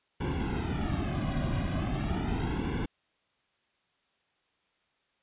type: noise with flanger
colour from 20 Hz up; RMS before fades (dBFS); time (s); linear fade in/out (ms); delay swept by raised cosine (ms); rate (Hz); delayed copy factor
brown; -31; 0.2-2.86; 10; 1.6 to 2.26; 0.39; -1
effects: white hiss -73 dBFS RMS until 5.22 s + resampled to 8000 Hz